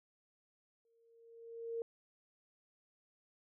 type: tone with exponential growth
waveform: sine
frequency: 460.9 Hz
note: A#4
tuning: 20 cents flat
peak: -35 dBFS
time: 0.85-1.82 s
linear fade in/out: 1 ms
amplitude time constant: 210 ms
effects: none